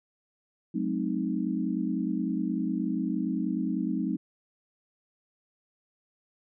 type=chord; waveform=sine; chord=F# diminished seventh; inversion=none; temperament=equal with one note detuned; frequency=185 / 215 / 261.6 / 311.1 Hz; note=F#3 / A3 / C4 / Eb4; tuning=0 / -40 / 0 / 0 cents; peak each=-32 dBFS; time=0.74-4.17 s; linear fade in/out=10 ms; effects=none